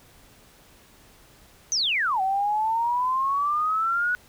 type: exponential two-way sweep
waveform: sine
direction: down then up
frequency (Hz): 6310 to 752 to 1480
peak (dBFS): -21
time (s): 1.72-4.15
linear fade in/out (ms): 0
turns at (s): 2.21
effects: pink hiss -54 dBFS RMS until 4.28 s